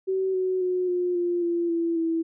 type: tone with pitch steps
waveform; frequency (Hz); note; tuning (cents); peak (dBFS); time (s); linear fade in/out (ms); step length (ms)
sine; 380 / 372.2 / 364.5 / 357 / 349.7 / 342.5 / 335.4 / 328.5; F#4 / F#4 / F#4 / F4 / F4 / F4 / E4 / E4; +46 / +10 / -26 / +38 / +2 / -34 / +30 / -6; -22; 0.07-2.23; 20; 270
effects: none